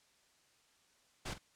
pink noise with echo, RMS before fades -41 dBFS, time 1.25-1.34 s, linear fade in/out 10 ms, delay 45 ms, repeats 1, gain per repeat -12 dB, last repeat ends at 1.385 s, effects white hiss -70 dBFS RMS until 1.55 s + low-pass 8000 Hz 12 dB/octave

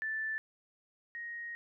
sine tone pair in turn, 1760 / 1874.9 Hz, A6 / A#6, 0 / +9 cents, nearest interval minor second, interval 109 cents, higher second, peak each -33 / -39 dBFS, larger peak first, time 0.02-0.38 / 1.15-1.55 s, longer second, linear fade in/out 0 ms, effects none

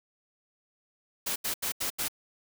white noise bursts, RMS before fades -31 dBFS, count 5, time 1.26-2.084 s, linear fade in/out 10 ms, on 100 ms, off 81 ms, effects none

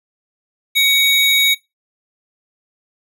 square tone pair together, 2247 / 3789 Hz, C#7 / A#7, +23 / +27 cents, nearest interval major sixth, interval 904 cents, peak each -15 dBFS, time 0.75-1.55 s, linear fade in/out 20 ms, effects noise-tail reverb RT60 0.2 s tail -19 dB re dry

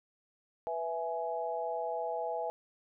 sine chord, E major, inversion second, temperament equal with one note detuned, 493.9 / 659.3 / 835.9 Hz, B4 / E5 / G#5, 0 / 0 / +11 cents, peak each -38 / -36 / -37 dBFS, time 0.67-2.5 s, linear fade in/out 0 ms, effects none

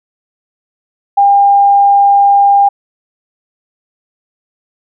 sine tone, 802 Hz, G5, 39 cents sharp, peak -4 dBFS, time 1.17-2.69 s, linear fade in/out 10 ms, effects none

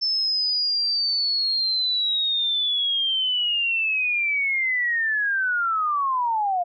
sine linear sweep, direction down, 5300 to 687 Hz, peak -20 dBFS, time 0.01-6.64 s, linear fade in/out 20 ms, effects none

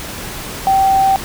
sine tone in noise, 775 Hz, G5, 20 cents flat, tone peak -9 dBFS, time 0.67-1.16 s, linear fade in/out 0 ms, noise pink, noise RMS -27 dBFS, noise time 0-1.24 s, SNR +15 dB, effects none

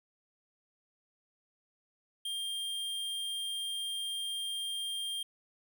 square tone, 3198 Hz, G7, 34 cents sharp, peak -35 dBFS, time 2.25-5.23 s, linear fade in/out 5 ms, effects 11-bit

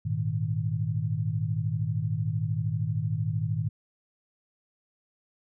sine chord, Ab suspended second, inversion none, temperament just, 103.83 / 116.8 / 155.74 Hz, Ab2 / Bb2 / Eb3, 0 / +4 / +2 cents, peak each -30 dBFS, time 0.05-3.69 s, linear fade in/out 10 ms, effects none

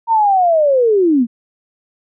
sine linear sweep, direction down, 932.3 to 219.6 Hz, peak -9 dBFS, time 0.07-1.27 s, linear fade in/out 50 ms, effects none

